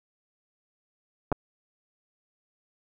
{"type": "clicks", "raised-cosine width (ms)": 1, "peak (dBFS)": -12, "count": 2, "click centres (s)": [1.318, 1.325], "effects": []}